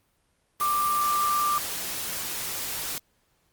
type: tone in noise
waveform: sine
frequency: 1182 Hz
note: D6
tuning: 11 cents sharp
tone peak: -22 dBFS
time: 0.61-1.58 s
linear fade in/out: 0 ms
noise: white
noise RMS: -32 dBFS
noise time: 0.6-2.98 s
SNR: +7 dB
effects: pink hiss -69 dBFS RMS until 3.52 s + Opus 32 kbps